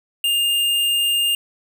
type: tone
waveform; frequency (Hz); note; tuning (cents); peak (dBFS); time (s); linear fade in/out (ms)
square; 2813; F7; +12; -17; 0.24-1.35; 2
effects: none